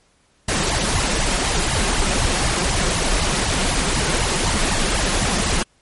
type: noise with flanger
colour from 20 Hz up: pink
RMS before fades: -19 dBFS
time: 0.48-5.63 s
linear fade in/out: 5 ms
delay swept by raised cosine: 0.98 to 5.68 ms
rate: 4 Hz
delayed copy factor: +0.8
effects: pink hiss -59 dBFS RMS until 5.81 s + MP3 48 kbps